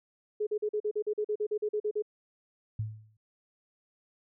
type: tone bursts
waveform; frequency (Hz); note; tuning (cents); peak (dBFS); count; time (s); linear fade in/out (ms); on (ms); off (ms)
sine; 422.3; G#4; +29; -27; 15; 0.4-2.023; 10; 69; 42
type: tone with exponential decay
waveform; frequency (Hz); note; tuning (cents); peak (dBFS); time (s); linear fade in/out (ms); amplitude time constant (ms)
sine; 108.4; A2; -25; -27; 2.79-3.17; 5; 81
effects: none